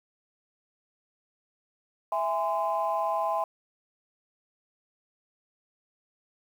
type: chord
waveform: sine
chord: E augmented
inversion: none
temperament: just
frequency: 659.3 / 824.1 / 1030.1 Hz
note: E5 / G#5 / B#5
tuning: 0 / -14 / -27 cents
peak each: -29 dBFS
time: 2.12-3.44 s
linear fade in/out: 2 ms
effects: tanh soft clip ceiling -17 dBFS + 9-bit